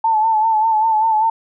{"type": "tone with vibrato", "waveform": "sine", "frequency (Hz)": 880, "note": "A5", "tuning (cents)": 0, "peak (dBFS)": -12, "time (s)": [0.04, 1.3], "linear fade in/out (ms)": 5, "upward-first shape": "sine", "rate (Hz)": 5.1, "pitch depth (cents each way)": 52, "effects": []}